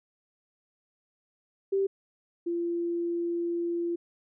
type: tone pair in turn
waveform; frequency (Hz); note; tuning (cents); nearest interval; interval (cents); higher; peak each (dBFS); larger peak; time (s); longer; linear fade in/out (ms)
sine; 390.7 / 342.5; G4 / F4; -6 / -34; major second; 228; first; -23 / -27; first; 1.72-1.87 / 2.46-3.96; second; 10
effects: none